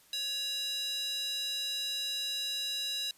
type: tone with high-pass filter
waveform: square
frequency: 560 Hz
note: C#5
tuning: 18 cents sharp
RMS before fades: -35 dBFS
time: 0.13-3.11 s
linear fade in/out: 2 ms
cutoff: 3700 Hz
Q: 4.4
effects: white hiss -62 dBFS RMS until 3.17 s + resampled to 32000 Hz